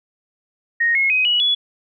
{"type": "tone with pitch steps", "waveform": "sine", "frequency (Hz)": [1864.7, 2167, 2518, 2926, 3400], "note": ["A#6", "C#7", "D#7", "F#7", "G#7"], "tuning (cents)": [0, -40, 20, -20, 40], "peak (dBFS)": -14, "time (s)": [0.8, 1.55], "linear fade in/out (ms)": 10, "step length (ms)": 150, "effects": []}